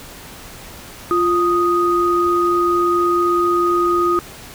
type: tone pair together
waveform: sine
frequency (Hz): 348.7 / 1244.5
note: F4 / D#6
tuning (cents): -3 / 0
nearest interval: octave + minor seventh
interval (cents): 2203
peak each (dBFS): -16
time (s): 1.11-4.19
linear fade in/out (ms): 0
effects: pink hiss -37 dBFS RMS until 4.54 s